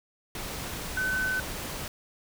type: tone in noise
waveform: sine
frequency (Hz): 1516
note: F#6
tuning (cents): +42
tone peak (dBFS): -26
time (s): 0.97-1.4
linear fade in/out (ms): 2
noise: pink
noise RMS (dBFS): -36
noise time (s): 0.35-1.88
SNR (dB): +7
effects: none